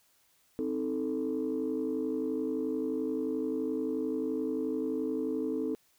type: chord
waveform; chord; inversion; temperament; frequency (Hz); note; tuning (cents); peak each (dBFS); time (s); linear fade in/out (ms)
sine; A diminished; first; equal with one note detuned; 261.6 / 313.1 / 440; C4 / Eb4 / A4; 0 / +11 / 0; -33; 0.59-5.75; 0
effects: tanh soft clip ceiling -23 dBFS + white hiss -68 dBFS RMS until 5.98 s